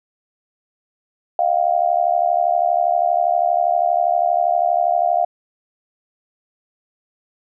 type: tone with amplitude modulation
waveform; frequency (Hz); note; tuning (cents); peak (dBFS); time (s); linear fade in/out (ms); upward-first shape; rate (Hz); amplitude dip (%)
sine; 698.5; F5; 0; -10; 1.39-5.25; 2; sine; 72.5; 95
effects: none